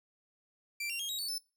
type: tone with pitch steps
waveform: sawtooth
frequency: 2349 / 2761 / 3246 / 3816 / 4486 / 5273 Hz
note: D7 / F7 / G#7 / A#7 / C#8 / E8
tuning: 0 / -20 / -40 / +40 / +20 / 0 cents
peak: -32 dBFS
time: 0.8-1.382 s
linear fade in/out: 5 ms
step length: 97 ms
effects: noise-tail reverb RT60 0.3 s tail -21 dB re dry